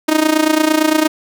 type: tone with amplitude modulation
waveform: sawtooth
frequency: 311.1 Hz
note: D#4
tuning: in tune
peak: -4 dBFS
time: 0.08-1.08 s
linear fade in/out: 10 ms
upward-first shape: sine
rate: 28.8 Hz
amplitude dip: 80%
effects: none